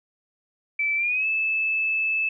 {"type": "tone with pitch glide", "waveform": "sine", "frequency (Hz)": [2319, 2618], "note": ["D7", "E7"], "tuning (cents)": [-22, -13], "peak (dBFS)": -21, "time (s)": [0.79, 2.29], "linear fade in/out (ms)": 5, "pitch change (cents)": 209, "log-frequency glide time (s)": [0.96, 1.27], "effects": []}